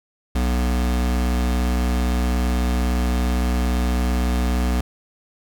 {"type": "tone pair together", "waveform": "square", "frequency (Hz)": [61.86, 243.2], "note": ["B1", "B3"], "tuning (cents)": [3, -26], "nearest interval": "2 octaves", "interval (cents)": 2371, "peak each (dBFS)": [-19, -28], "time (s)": [0.35, 4.81], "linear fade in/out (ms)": 5, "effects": []}